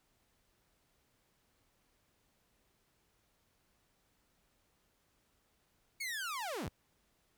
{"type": "linear sweep", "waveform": "sawtooth", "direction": "down", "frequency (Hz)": [2243, 32.7], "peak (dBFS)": -34, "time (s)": [6, 6.69], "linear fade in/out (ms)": 10, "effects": ["pink hiss -75 dBFS RMS until 7.37 s"]}